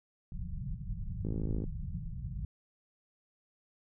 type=low-pass noise; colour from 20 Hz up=pink; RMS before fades=-38 dBFS; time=0.32-2.45 s; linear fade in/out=2 ms; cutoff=190 Hz; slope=96 dB/octave
type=click train; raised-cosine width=3 ms; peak=-24 dBFS; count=22; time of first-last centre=1.25-1.64 s; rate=53.9 Hz
effects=none